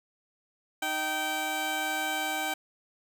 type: tone pair together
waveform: 15% pulse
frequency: 310.1 / 774.7 Hz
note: D#4 / G5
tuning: -6 / -21 cents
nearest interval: octave + major third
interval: 1585 cents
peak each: -30 / -23 dBFS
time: 0.82-2.54 s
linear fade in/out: 5 ms
effects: none